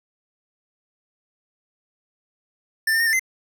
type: tone with pitch steps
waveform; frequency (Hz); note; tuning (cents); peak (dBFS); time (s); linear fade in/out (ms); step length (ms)
square; 1781 / 1805 / 1845 / 1787 / 2066; A6 / A6 / A#6 / A6 / C7; +21 / +44 / -18 / +26 / -22; -18; 2.87-3.195; 5; 65
effects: 10-bit